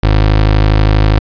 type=tone; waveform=25% pulse; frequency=52.4 Hz; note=G#1; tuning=16 cents sharp; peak=-3 dBFS; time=0.03-1.19 s; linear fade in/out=5 ms; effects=resampled to 11025 Hz